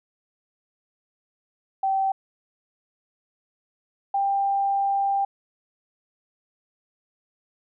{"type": "tone pair in turn", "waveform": "sine", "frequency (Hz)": [774, 792.1], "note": ["G5", "G5"], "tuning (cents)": [-22, 18], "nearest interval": "unison", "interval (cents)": 40, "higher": "second", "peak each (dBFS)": -20, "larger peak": "neither", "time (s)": [[1.83, 2.12], [4.14, 5.25]], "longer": "second", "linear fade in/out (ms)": 5, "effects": []}